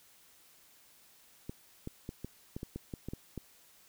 clicks, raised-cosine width 3 ms, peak -26 dBFS, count 11, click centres 1.495 / 1.874 / 2.091 / 2.246 / 2.565 / 2.631 / 2.76 / 2.938 / 3.086 / 3.135 / 3.377 s, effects white hiss -62 dBFS RMS until 3.88 s

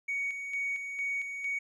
triangle tone with tremolo, 2239 Hz, C#7, 17 cents sharp, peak -27 dBFS, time 0.08-1.59 s, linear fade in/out 10 ms, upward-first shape square, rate 2.2 Hz, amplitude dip 55%, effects tanh soft clip ceiling -26 dBFS + resampled to 24000 Hz

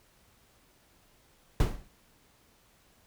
brown noise with exponential decay, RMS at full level -19 dBFS, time 1.6-1.88 s, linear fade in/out 2 ms, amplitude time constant 59 ms, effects pink hiss -64 dBFS RMS until 3.06 s

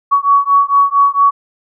sine beating tone pair, 1122 / 1126.4 Hz, C#6 / C#6, +21 / +27 cents, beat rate 4.4 Hz, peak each -11 dBFS, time 0.11-1.31 s, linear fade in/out 20 ms, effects none

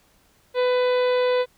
harmonic tone, 499 Hz, B4, 18 cents sharp, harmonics 1 / 2 / 3 / 4 / 5 / 6 / 7 / 8 / 9, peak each -18 / -29 / -35 / -35 / -37 / -44 / -37 / -41 / -45 dBFS, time 0.54-1.46 s, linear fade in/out 50 ms, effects pink hiss -60 dBFS RMS until 1.57 s

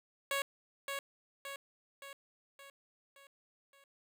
10% pulse tone with echo, 554.4 Hz, C#5, in tune, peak -24 dBFS, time 0.31-0.42 s, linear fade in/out 2 ms, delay 570 ms, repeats 6, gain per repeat -5 dB, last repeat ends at 3.84 s, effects none

